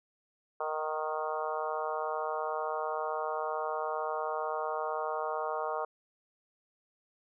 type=harmonic tone with a mistuned harmonic; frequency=155.56 Hz; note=D#3; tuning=in tune; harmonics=3 / 4 / 5 / 6 / 7 / 8 / 9; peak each=-38 / -37 / -38 / -40 / -39 / -40 / -46 dBFS; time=0.6-5.85 s; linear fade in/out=5 ms; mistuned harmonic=5; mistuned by=-16 cents; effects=none